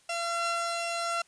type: tone pair together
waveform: sawtooth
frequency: 681 / 1363.3 Hz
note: F5 / F6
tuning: -44 / -42 cents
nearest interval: octave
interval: 1202 cents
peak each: -28 dBFS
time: 0.09-1.22 s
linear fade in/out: 5 ms
effects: white hiss -63 dBFS RMS until 1.27 s + resampled to 22050 Hz